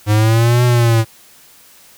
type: linear two-way sweep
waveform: square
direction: up then down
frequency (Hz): 103.83 to 123.47 to 111.1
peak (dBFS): -10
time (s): 0.06-1.05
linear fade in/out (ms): 50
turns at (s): 0.64
effects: white hiss -45 dBFS RMS until 1.97 s